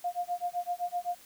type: tone with tremolo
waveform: sine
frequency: 707 Hz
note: F5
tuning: 21 cents sharp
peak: -27 dBFS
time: 0.04-1.15 s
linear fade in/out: 5 ms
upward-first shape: sine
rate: 7.8 Hz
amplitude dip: 100%
effects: white hiss -55 dBFS RMS until 1.25 s